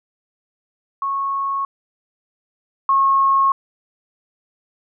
sine tone pair in turn, 1100 / 1088.6 Hz, C#6 / C#6, -14 / -32 cents, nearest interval unison, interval 18 cents, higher first, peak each -19 / -12 dBFS, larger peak second, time 1.02-1.65 / 2.89-3.52 s, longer neither, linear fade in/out 2 ms, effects none

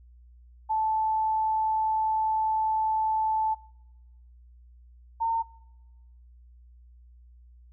sine tone pair in turn, 875 / 909.6 Hz, A5 / A#5, -10 / -43 cents, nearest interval minor second, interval 67 cents, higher second, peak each -23 dBFS, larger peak neither, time 0.69-3.55 / 5.2-5.43 s, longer first, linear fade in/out 20 ms, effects noise-tail reverb RT60 1.0 s tail -24 dB re dry + added 60 Hz sine -50 dBFS peak until 7.72 s

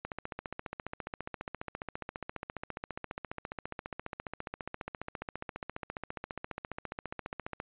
click train, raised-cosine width 0.5 ms, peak -22 dBFS, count 112, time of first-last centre 0.05-7.601 s, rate 14.7 Hz, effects resampled to 8000 Hz

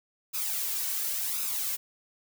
blue noise with flanger, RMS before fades -31 dBFS, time 0.33-1.77 s, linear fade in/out 20 ms, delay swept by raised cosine 0.78 to 2.68 ms, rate 0.92 Hz, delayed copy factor +0.65, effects none

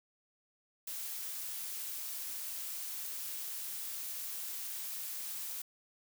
blue noise, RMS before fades -41 dBFS, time 0.87-5.62 s, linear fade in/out 5 ms, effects none

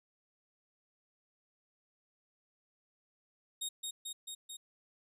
20% pulse tone with echo, 3729 Hz, A#7, in tune, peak -30 dBFS, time 3.61-3.69 s, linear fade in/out 10 ms, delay 220 ms, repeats 4, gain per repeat -2 dB, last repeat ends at 4.57 s, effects none

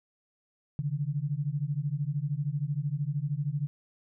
sine beating tone pair, 138.59 / 151.59 Hz, C#3 / D#3, 0 / -45 cents, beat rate 13 Hz, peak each -31 dBFS, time 0.79-3.67 s, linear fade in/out 0 ms, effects none

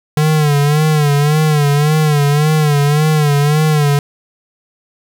square tone with vibrato, 149.3 Hz, D3, 29 cents sharp, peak -10 dBFS, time 0.17-3.99 s, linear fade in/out 2 ms, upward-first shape sine, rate 1.8 Hz, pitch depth 76 cents each way, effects 8-bit

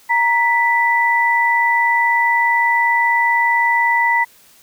sine tone pair together, 934 / 1979 Hz, A#5 / B6, +3 / +3 cents, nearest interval octave + minor second, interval 1300 cents, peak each -15 dBFS, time 0.09-4.25 s, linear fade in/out 20 ms, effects white hiss -49 dBFS RMS until 4.62 s

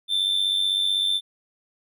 triangle tone with amplitude modulation, 3549 Hz, A7, 14 cents sharp, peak -16 dBFS, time 0.08-1.21 s, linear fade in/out 50 ms, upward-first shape sine, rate 95.9 Hz, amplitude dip 60%, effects none

